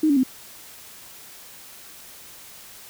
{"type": "tone with pitch steps", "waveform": "sine", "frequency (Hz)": [311.1, 283.6, 258.6], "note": ["D#4", "C#4", "C4"], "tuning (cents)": [0, 40, -20], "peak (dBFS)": -15, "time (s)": [0.03, 0.234], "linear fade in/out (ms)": 5, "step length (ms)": 68, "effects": ["white hiss -44 dBFS RMS until 2.89 s"]}